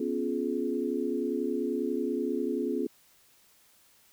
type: chord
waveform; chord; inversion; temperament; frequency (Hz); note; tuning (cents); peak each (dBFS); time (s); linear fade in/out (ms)
sine; C# dominant seventh; third; equal with one note detuned; 246.9 / 277.2 / 349.2 / 423.3; B3 / C#4 / E#4 / G#4; 0 / 0 / 0 / +33; -33; 0-2.87; 5
effects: white hiss -62 dBFS RMS until 4.12 s